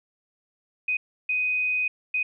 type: tone bursts at uneven times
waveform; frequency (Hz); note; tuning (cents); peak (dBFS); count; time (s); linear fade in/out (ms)
sine; 2500; D#7; +8; -22; 3; 0.88-0.97 / 1.29-1.88 / 2.14-2.23; 5
effects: none